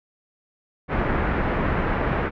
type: low-pass noise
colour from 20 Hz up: pink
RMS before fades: -23 dBFS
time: 0.88-2.31 s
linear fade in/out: 50 ms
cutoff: 2000 Hz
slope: 24 dB/octave
effects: none